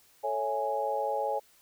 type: chord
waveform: sine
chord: A major seventh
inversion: none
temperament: equal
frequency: 440 / 554.4 / 659.3 / 830.6 Hz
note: A4 / C#5 / E5 / G#5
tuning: 0 / 0 / 0 / 0 cents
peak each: -36 / -32 / -37 / -31 dBFS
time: 0.23-1.4 s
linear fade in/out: 20 ms
effects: white hiss -62 dBFS RMS until 1.61 s